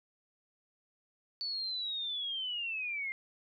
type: linear sweep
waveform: sine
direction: down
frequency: 4500 to 2093 Hz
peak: -34 dBFS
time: 1.41-3.12 s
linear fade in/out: 0 ms
effects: none